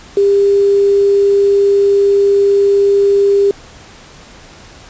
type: tone with quantisation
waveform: sine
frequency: 400 Hz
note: G4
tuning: 35 cents sharp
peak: -7 dBFS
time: 0.17-3.51 s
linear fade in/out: 2 ms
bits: 5
effects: pink hiss -38 dBFS RMS until 4.89 s + resampled to 16000 Hz